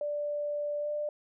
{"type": "tone with pitch glide", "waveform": "sine", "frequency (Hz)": [587.3, 594.1], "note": ["D5", "D5"], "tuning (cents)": [0, 20], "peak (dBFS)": -30, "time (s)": [0.01, 1.09], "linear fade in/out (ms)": 2, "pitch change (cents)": 20, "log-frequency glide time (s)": [0.8, 0.89], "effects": []}